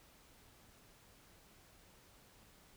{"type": "silence", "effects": ["pink hiss -64 dBFS RMS until 2.76 s"]}